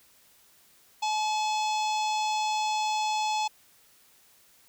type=harmonic tone; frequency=857 Hz; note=A5; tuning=46 cents flat; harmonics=1 / 3 / 4 / 5 / 6 / 7 / 8 / 9; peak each=-26 / -36 / -38 / -40 / -42 / -43 / -44 / -45 dBFS; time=1.02-3.48 s; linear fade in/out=10 ms; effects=white hiss -60 dBFS RMS until 4.68 s